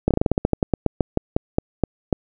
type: slowing click train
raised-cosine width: 2 ms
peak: -3 dBFS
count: 19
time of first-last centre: 0.08-2.128 s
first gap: 27 ms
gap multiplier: 1.15
effects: none